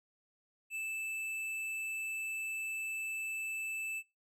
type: tone with hard clipping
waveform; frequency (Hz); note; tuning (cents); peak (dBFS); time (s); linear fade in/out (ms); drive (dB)
triangle; 2635; E7; -1; -38; 0.7-4.03; 50; 13
effects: noise-tail reverb RT60 0.3 s tail -26 dB re dry